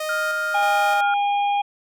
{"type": "tone with tremolo", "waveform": "sawtooth", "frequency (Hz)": 620, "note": "D#5", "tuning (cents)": -6, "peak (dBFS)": -21, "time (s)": [0, 1.01], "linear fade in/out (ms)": 5, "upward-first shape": "square", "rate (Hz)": 1.6, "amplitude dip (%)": 35}
{"type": "tone", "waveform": "sine", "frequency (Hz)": 1407, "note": "F6", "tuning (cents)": 12, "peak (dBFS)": -22, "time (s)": [0.09, 1.14], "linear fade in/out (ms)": 2}
{"type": "harmonic tone", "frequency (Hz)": 812, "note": "G#5", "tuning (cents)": -39, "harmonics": [1, 3, 4], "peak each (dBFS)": [-18, -32, -35], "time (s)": [0.54, 1.62], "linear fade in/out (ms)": 10}
{"effects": []}